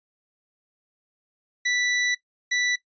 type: tone bursts at uneven times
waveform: sawtooth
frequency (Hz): 1970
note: B6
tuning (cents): -5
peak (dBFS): -18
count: 2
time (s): 1.65-2.15 / 2.51-2.76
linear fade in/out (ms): 10
effects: noise-tail reverb RT60 0.1 s tail -18 dB re dry + resampled to 16000 Hz